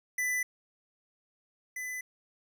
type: tone pair in turn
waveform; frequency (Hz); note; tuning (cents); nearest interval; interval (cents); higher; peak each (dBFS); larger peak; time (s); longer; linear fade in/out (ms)
square; 1994 / 2006; B6 / B6; +16 / +26; unison; 10; second; -29 / -36; first; 0.18-0.43 / 1.76-2.01; neither; 5
effects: none